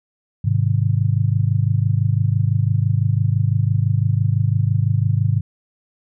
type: chord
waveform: sine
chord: Ab major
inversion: none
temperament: just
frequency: 103.83 / 129.78 / 155.74 Hz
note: Ab2 / C3 / Eb3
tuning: 0 / -14 / +2 cents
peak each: -17 / -19 / -23 dBFS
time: 0.44-5.41 s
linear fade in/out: 10 ms
effects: none